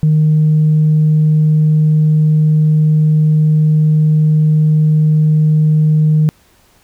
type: tone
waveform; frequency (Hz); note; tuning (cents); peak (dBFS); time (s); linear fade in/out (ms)
sine; 154.2; D#3; -15; -6; 0.03-6.29; 0
effects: tanh soft clip ceiling -4 dBFS + pink hiss -51 dBFS RMS until 6.83 s